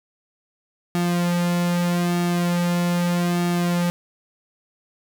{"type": "tone with flanger", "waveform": "sawtooth", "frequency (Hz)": 174.61, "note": "F3", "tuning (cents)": 0, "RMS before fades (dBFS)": -21, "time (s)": [0.95, 3.9], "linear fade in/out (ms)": 0, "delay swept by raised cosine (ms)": [2, 3.2], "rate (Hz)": 0.8, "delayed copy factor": -0.75, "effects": []}